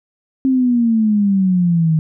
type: exponential sweep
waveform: sine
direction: down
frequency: 267.5 to 155.56 Hz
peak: -11 dBFS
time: 0.45-1.99 s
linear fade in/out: 0 ms
effects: none